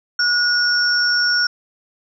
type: tone pair together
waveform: sine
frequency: 1449 / 5471 Hz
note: F#6 / F8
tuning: -37 / -37 cents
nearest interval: octave + major seventh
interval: 2300 cents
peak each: -17 / -17 dBFS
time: 0.19-1.47 s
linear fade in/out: 5 ms
effects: none